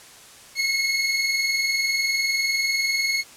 25% pulse tone pair together, 2158 / 2178 Hz, C#7 / C#7, -47 / -31 cents, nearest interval unison, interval 16 cents, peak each -24 / -18 dBFS, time 0.55-3.24 s, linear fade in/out 50 ms, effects white hiss -46 dBFS RMS until 3.36 s + low-pass 10000 Hz 12 dB/octave

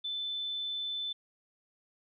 sine tone, 3520 Hz, A7, in tune, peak -33 dBFS, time 0.04-1.13 s, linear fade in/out 10 ms, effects none

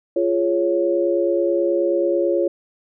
sine chord, Db major, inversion first, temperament just, 346.5 / 415.8 / 554.4 Hz, F4 / Ab4 / Db5, -14 / +2 / 0 cents, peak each -19 / -24 / -20 dBFS, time 0.16-2.48 s, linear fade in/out 5 ms, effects none

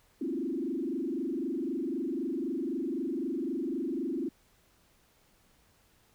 sine tone with frequency modulation, 300 Hz, D4, 37 cents sharp, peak -30 dBFS, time 0.21-4.29 s, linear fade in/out 5 ms, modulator 23.9 Hz, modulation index 2.5, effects pink hiss -66 dBFS RMS until 6.14 s

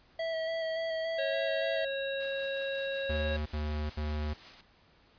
square tone with vibrato, 651 Hz, E5, 22 cents flat, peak -32 dBFS, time 0.19-1.85 s, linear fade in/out 5 ms, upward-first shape square, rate 3.5 Hz, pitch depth 14 cents each way
harmonic tone, 547 Hz, C#5, 23 cents flat, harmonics 1 / 3 / 5 / 7, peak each -33 / -39 / -43 / -42 dBFS, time 1.18-3.37 s, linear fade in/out 10 ms
white noise with tremolo, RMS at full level -48 dBFS, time 2.2-4.61 s, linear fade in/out 2 ms, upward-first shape triangle, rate 5.4 Hz, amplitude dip 45%
square tone bursts, 75.5 Hz, D2, 48 cents sharp, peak -32 dBFS, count 3, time 3.09-4.338 s, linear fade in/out 10 ms, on 370 ms, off 69 ms
effects pink hiss -63 dBFS RMS until 5.18 s + resampled to 11025 Hz

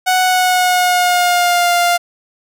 sawtooth tone with pitch glide, 740 to 699.3 Hz, F#5 to F5, 0 to +2 cents, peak -7 dBFS, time 0.06-1.98 s, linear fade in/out 20 ms, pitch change -98 cents, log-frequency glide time 0.22-1.72 s, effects none

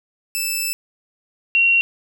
10% pulse / sine tone pair in turn, 2637 / 2743 Hz, E7 / F7, 0 / -32 cents, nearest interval minor second, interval 68 cents, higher second, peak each -12 dBFS, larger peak neither, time 0.35-0.73 / 1.55-1.81 s, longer first, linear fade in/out 0 ms, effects none

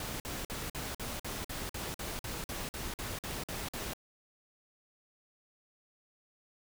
pink noise bursts, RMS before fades -39 dBFS, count 16, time 0-3.935 s, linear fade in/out 2 ms, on 200 ms, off 49 ms, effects none

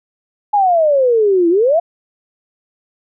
sine exponential two-way sweep, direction down then up, 847 to 329.6 to 707 Hz, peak -9 dBFS, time 0.53-1.8 s, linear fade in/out 10 ms, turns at 1.49 s, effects none

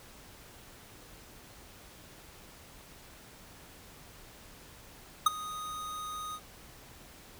square tone with ADSR envelope, 1244.5 Hz, D#6, in tune, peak -18 dBFS, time 5.26-6.4 s, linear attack 6 ms, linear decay 18 ms, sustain -20 dB, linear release 57 ms, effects pink hiss -53 dBFS RMS until 7.39 s

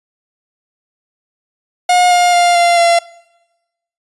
45% pulse tone with pitch steps, 718 / 709.3 / 700.8 / 692.3 / 684 Hz, F5 / F5 / F5 / F5 / F5, +48 / +27 / +6 / -15 / -36 cents, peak -8 dBFS, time 1.89-2.99 s, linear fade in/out 5 ms, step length 220 ms, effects noise-tail reverb RT60 1.0 s tail -22 dB re dry + resampled to 24000 Hz

